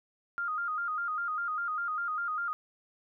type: tone with vibrato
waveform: sine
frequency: 1318.5 Hz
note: E6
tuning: in tune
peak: -30 dBFS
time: 0.38-2.53 s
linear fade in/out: 0 ms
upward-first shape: square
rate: 5 Hz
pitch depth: 99 cents each way
effects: none